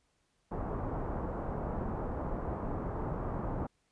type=low-pass noise; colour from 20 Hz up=pink; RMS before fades=-36 dBFS; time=0.51-3.67 s; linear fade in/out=10 ms; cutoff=1100 Hz; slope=24 dB/octave; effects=pink hiss -75 dBFS RMS until 3.91 s + resampled to 22050 Hz